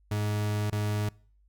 40% pulse tone with dropouts, 104.8 Hz, G#2, 16 cents sharp, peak -26 dBFS, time 0.11-1.09 s, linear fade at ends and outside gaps 5 ms, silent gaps 0.701-0.724 s, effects noise-tail reverb RT60 0.5 s tail -25 dB re dry + added 50 Hz sine -60 dBFS peak until 1.48 s

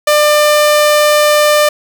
sawtooth tone, 597 Hz, D5, 28 cents sharp, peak -3 dBFS, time 0.07-1.69 s, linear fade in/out 5 ms, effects none

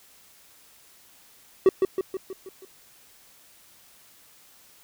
triangle tone with echo, 380.3 Hz, F#4, 48 cents sharp, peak -10 dBFS, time 1.66-1.69 s, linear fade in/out 2 ms, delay 160 ms, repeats 6, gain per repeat -5 dB, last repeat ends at 2.65 s, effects white hiss -55 dBFS RMS until 4.83 s

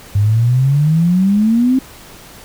sine exponential sweep, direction up, 99.1 to 266.5 Hz, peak -9 dBFS, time 0.15-1.79 s, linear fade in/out 5 ms, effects pink hiss -38 dBFS RMS until 2.44 s

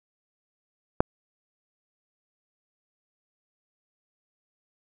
click, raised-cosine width 1 ms, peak -4 dBFS, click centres 1.005 s, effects none

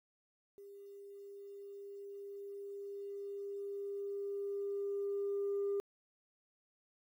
sine tone with level ramp, 400.9 Hz, G4, 39 cents sharp, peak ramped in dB -51 to -31 dBFS, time 0.58-5.8 s, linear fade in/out 0 ms, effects tanh soft clip ceiling -30 dBFS + 12-bit

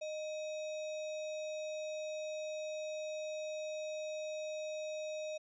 sine tone with sample-and-hold, 616 Hz, D#5, 17 cents flat, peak -38 dBFS, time 0.01-5.38 s, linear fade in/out 10 ms, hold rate 3150 Hz, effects resampled to 16000 Hz

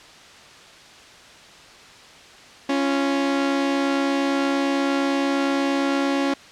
sawtooth tone pair together, 276.8 / 345.5 Hz, C#4 / F4, -2 / -19 cents, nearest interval major third, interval 383 cents, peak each -16 / -24 dBFS, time 2.69-6.34 s, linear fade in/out 5 ms, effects white hiss -45 dBFS RMS until 6.51 s + low-pass 5000 Hz 12 dB/octave

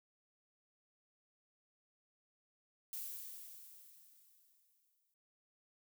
violet noise with exponential decay, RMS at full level -43 dBFS, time 2.93-5.14 s, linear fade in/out 1 ms, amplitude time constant 480 ms, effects none

